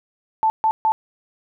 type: tone bursts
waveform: sine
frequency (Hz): 880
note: A5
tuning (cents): 0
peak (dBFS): -14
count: 3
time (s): 0.43-0.92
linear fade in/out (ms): 0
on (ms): 70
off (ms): 140
effects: none